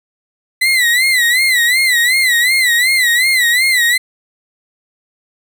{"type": "tone with vibrato", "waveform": "35% pulse", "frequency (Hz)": 2000, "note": "B6", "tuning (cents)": 21, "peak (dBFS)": -8, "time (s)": [0.61, 3.98], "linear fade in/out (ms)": 10, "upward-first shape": "sine", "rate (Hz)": 2.7, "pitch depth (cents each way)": 120, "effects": []}